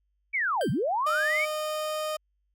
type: linear two-way sweep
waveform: sine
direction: down then up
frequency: 2348 to 110 to 2348 Hz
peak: -24 dBFS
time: 0.33-1.46 s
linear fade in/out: 20 ms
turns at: 0.7 s
type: tone with exponential decay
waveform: 25% pulse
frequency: 1568 Hz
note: G6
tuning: in tune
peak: -27 dBFS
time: 0.61-0.83 s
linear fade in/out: 1 ms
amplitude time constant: 46 ms
type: tone with pitch glide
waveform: 30% pulse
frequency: 611 to 616.3 Hz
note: D#5 to D#5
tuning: -32 to -17 cents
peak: -26 dBFS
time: 1.06-2.17 s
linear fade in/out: 10 ms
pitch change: +15 cents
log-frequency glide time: 1.2-1.99 s
effects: added 50 Hz sine -70 dBFS peak until 2.54 s